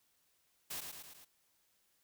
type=noise with echo; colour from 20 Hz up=white; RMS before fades=-42 dBFS; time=0.7-0.81 s; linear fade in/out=10 ms; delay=110 ms; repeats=4; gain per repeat=-4 dB; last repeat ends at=1.25 s; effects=white hiss -75 dBFS RMS until 2.03 s